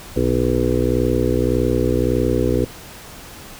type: harmonic tone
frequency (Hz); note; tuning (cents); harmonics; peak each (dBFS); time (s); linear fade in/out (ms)
61.74; B1; 0; 1 / 2 / 4 / 5 / 6 / 7 / 8; -23 / -23 / -23 / -23 / -23 / -23 / -23; 0.16-2.65; 5
effects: pink hiss -38 dBFS RMS until 3.59 s